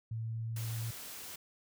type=tone with pitch glide; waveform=sine; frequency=112.8 to 113.58 Hz; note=A2 to A#2; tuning=+44 to -45 cents; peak=-35 dBFS; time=0.11-0.91 s; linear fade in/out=5 ms; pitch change=+11 cents; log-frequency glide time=0.29-0.52 s
type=noise; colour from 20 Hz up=white; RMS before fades=-46 dBFS; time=0.56-1.36 s; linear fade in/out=5 ms
effects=none